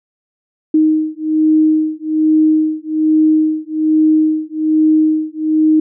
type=beating tone pair; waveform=sine; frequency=311.1 / 312.3 Hz; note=D#4 / D#4; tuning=0 / +7 cents; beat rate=1.2 Hz; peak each=-13 / -13 dBFS; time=0.74-5.8 s; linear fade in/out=5 ms; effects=none